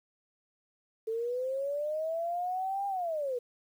sine linear two-way sweep, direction up then down, 439.1 to 805 to 472.3 Hz, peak -30 dBFS, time 1.07-3.39 s, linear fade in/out 10 ms, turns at 2.87 s, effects 10-bit

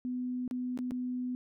sine tone with dropouts, 250 Hz, B3, 21 cents sharp, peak -32 dBFS, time 0.05-1.35 s, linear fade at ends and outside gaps 0 ms, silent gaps 0.478-0.511 / 0.775-0.789 / 0.909-0.918 s, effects none

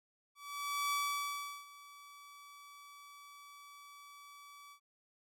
sawtooth tone with ADSR envelope, 1148 Hz, D6, 40 cents flat, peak -28 dBFS, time 0.35-4.8 s, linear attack 570 ms, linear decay 730 ms, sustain -21 dB, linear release 83 ms, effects MP3 64 kbps

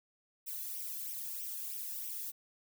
violet noise with flanger, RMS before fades -41 dBFS, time 0.46-2.32 s, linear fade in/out 20 ms, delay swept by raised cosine 0.34 to 1.2 ms, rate 3.1 Hz, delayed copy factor +0.65, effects none

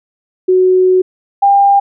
sine tone pair in turn, 370 / 799.1 Hz, F#4 / G5, 0 / +33 cents, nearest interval octave + minor second, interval 1333 cents, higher second, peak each -6 / -5 dBFS, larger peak second, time 0.48-1.02 / 1.42-1.8 s, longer first, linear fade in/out 10 ms, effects none

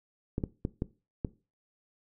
clicks, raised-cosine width 3 ms, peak -17 dBFS, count 5, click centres 0.381 / 0.438 / 0.651 / 0.821 / 1.248 s, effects noise-tail reverb RT60 0.3 s tail -18 dB re dry

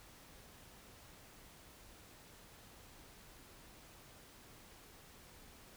silence, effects pink hiss -59 dBFS RMS until 5.76 s

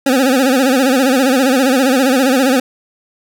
25% pulse tone with vibrato, 262.3 Hz, C4, 4 cents sharp, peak -6 dBFS, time 0.06-2.6 s, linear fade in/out 5 ms, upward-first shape sine, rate 15 Hz, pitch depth 110 cents each way, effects none

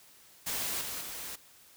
white noise with level steps, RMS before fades -34 / -38 / -41 dBFS, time 0.46-1.36 s, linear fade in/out 10 ms, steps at 0.81 / 1.01 s, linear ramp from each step 2 ms, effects white hiss -58 dBFS RMS until 1.76 s

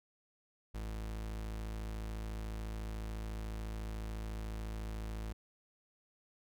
40% pulse tone, 54 Hz, A1, 32 cents flat, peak -38 dBFS, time 0.74-5.33 s, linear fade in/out 10 ms, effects none

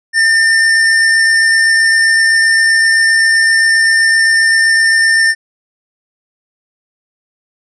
square tone with amplitude modulation, 1803 Hz, A6, 42 cents sharp, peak -7 dBFS, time 0.13-5.35 s, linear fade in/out 50 ms, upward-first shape sine, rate 67.7 Hz, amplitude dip 25%, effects resampled to 22050 Hz

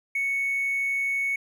triangle tone with hard clipping, 2217 Hz, C#7, in tune, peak -24 dBFS, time 0.15-1.36 s, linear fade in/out 5 ms, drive 4 dB, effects none

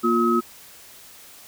sine tone cluster, 235.7 / 351.9 / 1278 Hz, A#3 / F4 / D#6, +19 / +13 / +46 cents, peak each -21 dBFS, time 0.03-0.41 s, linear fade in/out 20 ms, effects white hiss -46 dBFS RMS until 1.47 s

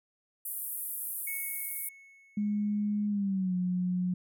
pink band-pass noise, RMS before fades -37 dBFS, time 0.45-1.89 s, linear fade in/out 5 ms, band 10000 to 16000 Hz, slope 48 dB/octave
triangle tone with exponential decay, 2200 Hz, C#7, 14 cents flat, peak -34 dBFS, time 1.27-3.07 s, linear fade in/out 5 ms, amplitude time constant 390 ms
sine tone with pitch glide, 207.7 to 180.81 Hz, G#3 to F#3, 0 to -40 cents, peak -27 dBFS, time 2.37-4.14 s, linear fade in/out 5 ms, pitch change -240 cents, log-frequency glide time 3.09-3.55 s
effects none

